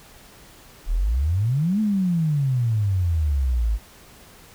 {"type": "exponential two-way sweep", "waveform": "sine", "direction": "up then down", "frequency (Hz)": [35.01, 219.9, 51.1], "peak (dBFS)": -18, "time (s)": [0.86, 3.79], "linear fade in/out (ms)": 50, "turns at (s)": 1.8, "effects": ["pink hiss -48 dBFS RMS until 4.54 s"]}